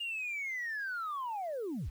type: linear sweep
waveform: sine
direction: down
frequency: 2844 to 34.69 Hz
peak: -33 dBFS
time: 0-1.9 s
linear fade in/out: 10 ms
effects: tanh soft clip ceiling -32 dBFS + 10-bit